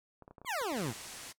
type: clicks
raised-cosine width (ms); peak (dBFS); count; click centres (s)
1; -37; 12; 0.223 / 0.279 / 0.31 / 0.382 / 0.416 / 0.448 / 0.615 / 0.723 / 0.769 / 0.817 / 0.863 / 0.913
type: exponential sweep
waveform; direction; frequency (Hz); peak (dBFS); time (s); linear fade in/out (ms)
20% pulse; down; 1184 to 98; -28; 0.45-0.94; 50
type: low-pass noise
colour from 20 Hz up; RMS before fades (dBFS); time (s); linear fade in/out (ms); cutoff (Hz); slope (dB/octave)
white; -47; 0.75-1.33; 20; 10000; 24
effects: noise-tail reverb RT60 0.1 s tail -20 dB re dry